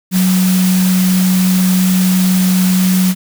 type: tone in noise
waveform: sine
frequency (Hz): 185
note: F#3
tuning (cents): 0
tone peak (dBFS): -9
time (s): 0.11-3.15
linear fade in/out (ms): 50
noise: white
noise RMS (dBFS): -21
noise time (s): 0.11-3.15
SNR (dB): +9
effects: none